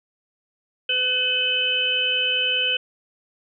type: harmonic tone with a mistuned harmonic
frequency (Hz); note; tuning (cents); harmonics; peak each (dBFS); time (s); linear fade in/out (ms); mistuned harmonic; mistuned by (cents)
505; B4; +39; 1 / 3 / 5 / 6; -32 / -31 / -24 / -21; 0.89-2.77; 5; 5; +32
effects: none